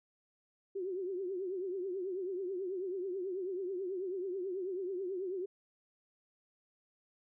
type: tone with vibrato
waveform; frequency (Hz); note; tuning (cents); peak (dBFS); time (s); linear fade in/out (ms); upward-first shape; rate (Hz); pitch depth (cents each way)
sine; 373.7; F#4; +17; -35; 0.75-5.46; 10; triangle; 9.2; 130
effects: none